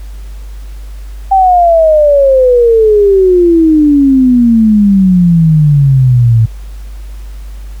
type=exponential sweep; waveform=sine; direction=down; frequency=784 to 110 Hz; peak=-3 dBFS; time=1.31-6.46 s; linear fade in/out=10 ms; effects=added 50 Hz sine -22 dBFS peak until 7.8 s + pink hiss -42 dBFS RMS until 7.8 s